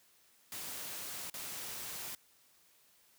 white noise with dropouts, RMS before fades -43 dBFS, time 0.52-2.15 s, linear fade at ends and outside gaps 2 ms, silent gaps 1.3-1.34 s, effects white hiss -67 dBFS RMS until 3.18 s + high-pass 60 Hz 12 dB/octave

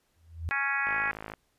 sine tone with exponential growth, 82.41 Hz, E2, in tune, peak -27 dBFS, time 0.16-0.49 s, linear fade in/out 0 ms, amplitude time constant 71 ms
harmonic tone, 277.2 Hz, C#4, in tune, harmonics 3 / 4 / 5 / 6 / 7 / 8 / 9, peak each -37 / -37 / -34 / -30 / -33 / -37 / -36 dBFS, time 0.51-1.11 s, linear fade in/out 0 ms
click train, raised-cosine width 0.5 ms, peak -23 dBFS, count 26, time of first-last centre 0.87-1.337 s, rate 53.5 Hz
effects pink hiss -72 dBFS RMS until 1.58 s + resampled to 32000 Hz

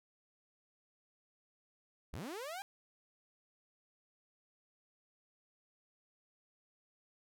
sawtooth linear sweep, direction up, 43.81 to 818 Hz, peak -38 dBFS, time 2.13-2.62 s, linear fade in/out 0 ms, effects none

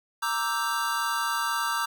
square chord, E half-diminished seventh, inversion second, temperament equal, 932.3 / 1174.7 / 1318.5 / 1568 Hz, Bb5 / D6 / E6 / G6, 0 / 0 / 0 / 0 cents, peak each -32 dBFS, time 0.22-1.86 s, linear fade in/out 10 ms, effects none

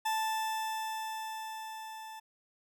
40% pulse tone with level ramp, 880 Hz, A5, in tune, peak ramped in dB -28 to -43 dBFS, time 0.05-2.2 s, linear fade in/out 10 ms, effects none

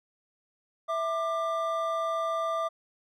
triangle tone pair together, 656.9 / 1191 Hz, E5 / D6, -6 / +24 cents, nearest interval minor seventh, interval 1030 cents, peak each -28 / -28 dBFS, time 0.88-2.69 s, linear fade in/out 20 ms, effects none

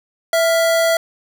square tone pair together, 660.2 / 1399 Hz, E5 / F6, +2 / +3 cents, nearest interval octave + minor second, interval 1301 cents, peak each -14 / -24 dBFS, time 0.33-0.97 s, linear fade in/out 2 ms, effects none

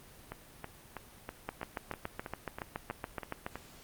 two click trains, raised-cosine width 0.5 ms, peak -20 / -24 dBFS, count 15 / 11, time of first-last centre 1.49-3.465 / 0.32-3.556 s, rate 7.09 / 3.09 Hz, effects pink hiss -55 dBFS RMS until 3.83 s + Opus 32 kbps

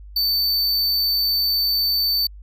square tone, 4548 Hz, C#8, 44 cents sharp, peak -18 dBFS, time 0.16-2.27 s, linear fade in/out 5 ms, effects added 50 Hz sine -37 dBFS peak until 2.42 s

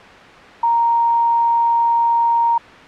sine tone with quantisation, 932.3 Hz, A#5, in tune, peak -12 dBFS, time 0.63-2.58 s, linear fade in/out 5 ms, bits 7, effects white hiss -38 dBFS RMS until 2.87 s + low-pass 2000 Hz 12 dB/octave

